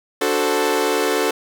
sawtooth chord, D dominant seventh, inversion none, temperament equal, 293.7 / 370 / 440 / 523.3 Hz, D4 / F#4 / A4 / C5, 0 / 0 / 0 / 0 cents, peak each -21 / -19 / -16 / -21 dBFS, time 0.21-1.31 s, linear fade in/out 5 ms, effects 8-bit

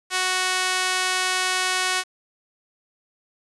sawtooth tone with high-pass filter, 370 Hz, F#4, in tune, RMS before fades -23 dBFS, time 0.1-2.04 s, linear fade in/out 50 ms, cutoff 1300 Hz, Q 0.67, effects resampled to 24000 Hz + 7-bit

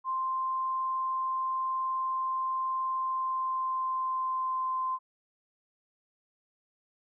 sine tone with pitch glide, 1046.5 to 1038.1 Hz, C6 to C6, 0 to -14 cents, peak -28 dBFS, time 0.04-4.99 s, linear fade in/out 50 ms, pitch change -14 cents, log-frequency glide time 2.9-4.73 s, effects none

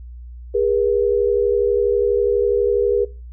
sine tone pair together, 407.8 / 480 Hz, G#4 / B4, -32 / -49 cents, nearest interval minor third, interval 283 cents, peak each -18 dBFS, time 0.54-3.05 s, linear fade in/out 10 ms, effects noise-tail reverb RT60 0.3 s tail -20 dB re dry + added 60 Hz sine -33 dBFS peak until 3.32 s

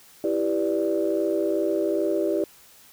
sine chord, E minor seventh, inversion none, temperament equal, 329.6 / 392 / 493.9 / 587.3 Hz, E4 / G4 / B4 / D5, 0 / 0 / 0 / 0 cents, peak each -25 / -25 / -31 / -26 dBFS, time 0.24-2.44 s, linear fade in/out 2 ms, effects tanh soft clip ceiling -12 dBFS + white hiss -52 dBFS RMS until 2.92 s

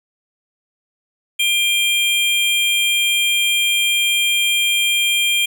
square tone pair together, 2400 / 3199 Hz, D7 / G7, +37 / +34 cents, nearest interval perfect fourth, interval 497 cents, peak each -18 dBFS, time 1.39-5.46 s, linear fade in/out 10 ms, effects none

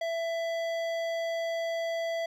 triangle tone with hard clipping, 665 Hz, E5, 15 cents sharp, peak -31 dBFS, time 0.01-2.26 s, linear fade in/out 5 ms, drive 17 dB, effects none

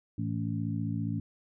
harmonic tone with a mistuned harmonic, 55 Hz, A1, in tune, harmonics 2 / 3 / 4 / 5, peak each -33 / -35 / -36 / -37 dBFS, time 0.18-1.2 s, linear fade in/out 5 ms, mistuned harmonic 5, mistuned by +41 cents, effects none

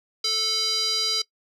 square tone with band-pass filter, 440 Hz, A4, in tune, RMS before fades -24 dBFS, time 0.24-1.22 s, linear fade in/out 5 ms, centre 4600 Hz, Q 7.4, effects noise-tail reverb RT60 0.1 s tail -21 dB re dry

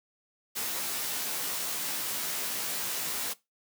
white noise with comb filter, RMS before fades -33 dBFS, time 0.55-3.34 s, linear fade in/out 20 ms, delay 16 ms, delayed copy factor -0.95, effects noise-tail reverb RT60 0.2 s tail -19 dB re dry + high-pass 150 Hz 12 dB/octave

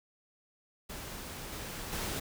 pink noise with level steps, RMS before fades -43 / -41 / -36 dBFS, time 0.89-2.2 s, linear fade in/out 10 ms, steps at 1.52 / 1.92 s, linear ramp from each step 10 ms, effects none

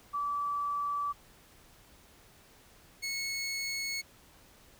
sine / 20% pulse tone pair in turn, 1155 / 2194 Hz, D6 / C#7, -29 / -18 cents, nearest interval major seventh, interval 1111 cents, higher second, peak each -30 / -28 dBFS, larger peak second, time 0.13-1.13 / 3.02-4.02 s, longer neither, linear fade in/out 20 ms, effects pink hiss -59 dBFS RMS until 4.79 s

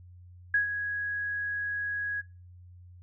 sine tone with ADSR envelope, 1661.2 Hz, G#6, in tune, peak -20 dBFS, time 0.54-2.22 s, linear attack 4 ms, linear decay 120 ms, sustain -9 dB, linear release 23 ms, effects noise-tail reverb RT60 0.3 s tail -20 dB re dry + added 89 Hz sine -48 dBFS peak until 3.02 s

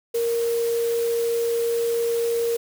sine tone in noise, 466.2 Hz, A#4, in tune, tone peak -20 dBFS, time 0.14-2.57 s, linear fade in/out 10 ms, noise white, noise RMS -36 dBFS, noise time 0.14-2.57 s, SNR +13 dB, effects none

